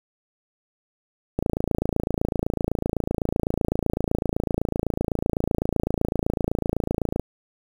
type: click train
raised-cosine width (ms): 2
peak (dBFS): -9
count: 163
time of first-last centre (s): 1.39-7.196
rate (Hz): 27.9
effects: 7-bit